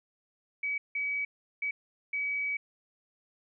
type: tone bursts at uneven times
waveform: sine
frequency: 2276 Hz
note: C#7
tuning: 45 cents sharp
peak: -29 dBFS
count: 4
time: 0.63-0.78 / 0.95-1.25 / 1.62-1.71 / 2.13-2.57 s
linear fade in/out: 5 ms
effects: none